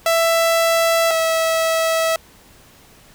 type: tone pair in turn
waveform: sawtooth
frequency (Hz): 663 / 650.9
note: E5 / E5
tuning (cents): +10 / -22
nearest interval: unison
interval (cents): 32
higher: first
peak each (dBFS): -10 / -12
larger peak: first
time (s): 0.06-1.11 / 1.11-2.16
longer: neither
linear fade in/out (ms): 2
effects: pink hiss -48 dBFS RMS until 3.14 s